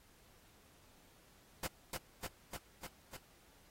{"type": "noise with echo", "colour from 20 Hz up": "pink", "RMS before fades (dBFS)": -39, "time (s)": [1.63, 1.67], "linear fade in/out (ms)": 5, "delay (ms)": 300, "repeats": 5, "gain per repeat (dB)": -2, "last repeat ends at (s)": 3.17, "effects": ["pink hiss -66 dBFS RMS until 3.7 s", "AAC 48 kbps"]}